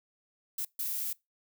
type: noise bursts at uneven times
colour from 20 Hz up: violet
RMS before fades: -34 dBFS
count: 2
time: 0.58-0.65 / 0.79-1.13 s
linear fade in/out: 5 ms
effects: noise-tail reverb RT60 0.2 s tail -23 dB re dry